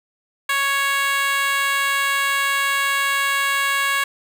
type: tone with high-pass filter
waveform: 10% pulse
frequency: 554.4 Hz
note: C#5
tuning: in tune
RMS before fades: -20 dBFS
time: 0.49-4.04 s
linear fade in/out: 5 ms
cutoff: 1300 Hz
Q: 1.9
effects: none